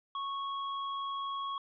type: tone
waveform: square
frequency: 1104 Hz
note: C#6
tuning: 7 cents flat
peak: -35 dBFS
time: 0.15-1.58 s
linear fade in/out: 2 ms
effects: resampled to 11025 Hz + 12-bit